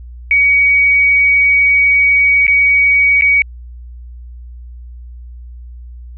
sine tone with dropouts, 2256 Hz, C#7, 30 cents sharp, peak -7 dBFS, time 0.31-3.42 s, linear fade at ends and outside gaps 1 ms, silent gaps 2.468-2.479 / 3.211-3.221 s, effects added 60 Hz sine -29 dBFS peak until 6.17 s

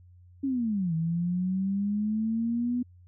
sine linear two-way sweep, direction down then up, 280.5 to 160 to 248.2 Hz, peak -25 dBFS, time 0.43-2.83 s, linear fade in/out 10 ms, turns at 0.94 s, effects added 89 Hz sine -51 dBFS peak until 3.07 s

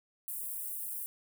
white high-pass noise, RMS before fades -39 dBFS, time 0.28-1.06 s, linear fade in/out 0 ms, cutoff 8800 Hz, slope 48 dB/octave, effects none

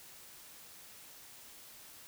silence, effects white hiss -54 dBFS RMS until 2.07 s

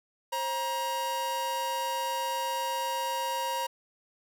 45% pulse tone pair together, 532 / 948 Hz, C5 / A#5, +29 / +29 cents, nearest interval minor seventh, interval 1000 cents, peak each -36 / -30 dBFS, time 0.32-3.67 s, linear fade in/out 10 ms, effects none

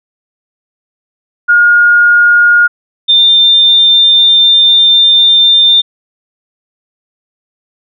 sine tone pair in turn, 1428 / 3598 Hz, F6 / A7, +38 / +38 cents, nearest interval octave + major third, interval 1600 cents, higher second, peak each -3 dBFS, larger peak neither, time 1.48-2.68 / 3.08-5.82 s, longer second, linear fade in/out 20 ms, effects none

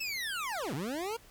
25% pulse linear two-way sweep, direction down then up, 2674 to 122.1 to 476.9 Hz, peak -30 dBFS, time 0-1.17 s, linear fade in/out 10 ms, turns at 0.74 s, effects pink hiss -58 dBFS RMS until 1.3 s

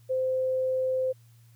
sine tone, 518 Hz, C5, 17 cents flat, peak -24 dBFS, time 0.09-1.13 s, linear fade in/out 20 ms, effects added 116 Hz sine -53 dBFS peak until 1.55 s + white hiss -66 dBFS RMS until 1.55 s

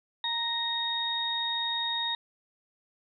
harmonic tone, 932.3 Hz, A#5, in tune, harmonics 1 / 2 / 4, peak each -35 / -37 / -29 dBFS, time 0.24-2.15 s, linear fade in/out 2 ms, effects none

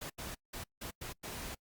pink noise bursts at uneven times, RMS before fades -43 dBFS, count 6, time 0.01-0.1 / 0.18-0.35 / 0.53-0.64 / 0.81-0.91 / 1.01-1.13 / 1.23-1.55 s, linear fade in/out 10 ms, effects noise-tail reverb RT60 0.1 s tail -26 dB re dry + Opus 48 kbps

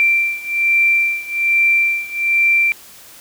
sine beating tone pair, 2354 / 2355.2 Hz, D7 / D7, +3 / +4 cents, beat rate 1.2 Hz, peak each -15 / -17 dBFS, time 0-2.72 s, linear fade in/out 0 ms, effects white hiss -41 dBFS RMS until 3.2 s

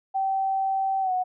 sine tone with pitch glide, 773 to 736.4 Hz, G5 to F#5, -24 to -8 cents, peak -22 dBFS, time 0.14-1.24 s, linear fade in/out 20 ms, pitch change -84 cents, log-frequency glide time 1.01-1.12 s, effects none

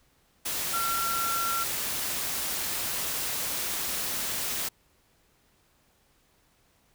sine tone in noise, 1363 Hz, F6, 43 cents flat, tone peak -28 dBFS, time 0.73-1.64 s, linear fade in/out 10 ms, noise white, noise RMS -31 dBFS, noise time 0.45-4.69 s, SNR 0 dB, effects pink hiss -66 dBFS RMS until 6.94 s

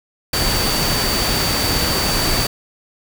sine tone in noise, 4589 Hz, D8, 41 cents flat, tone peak -22 dBFS, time 0.33-2.47 s, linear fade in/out 5 ms, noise pink, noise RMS -19 dBFS, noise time 0.33-2.47 s, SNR -6 dB, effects none

